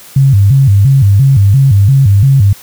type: tone with vibrato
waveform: sine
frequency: 116.54 Hz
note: A#2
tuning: in tune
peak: -3 dBFS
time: 0.16-2.53 s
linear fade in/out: 5 ms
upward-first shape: square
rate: 2.9 Hz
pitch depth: 270 cents each way
effects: white hiss -35 dBFS RMS until 2.62 s